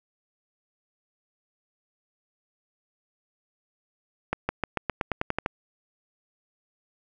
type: accelerating click train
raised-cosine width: 0.5 ms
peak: -10 dBFS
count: 11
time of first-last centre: 4.33-5.461 s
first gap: 160 ms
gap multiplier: 0.92
effects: none